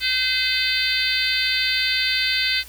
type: harmonic tone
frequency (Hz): 513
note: C5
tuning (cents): -34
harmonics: 3 / 4 / 5 / 6 / 7 / 8 / 9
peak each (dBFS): -28 / -25 / -27 / -29 / -26 / -27 / -25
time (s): 0-2.64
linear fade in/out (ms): 50
effects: added 60 Hz sine -44 dBFS peak until 2.68 s + white hiss -44 dBFS RMS until 2.68 s